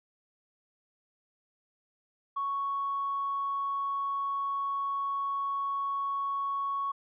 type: tone with tanh clipping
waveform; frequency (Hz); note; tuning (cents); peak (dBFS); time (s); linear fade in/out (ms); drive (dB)
triangle; 1110; C#6; +2; -29; 2.36-6.92; 10; 4
effects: resampled to 8000 Hz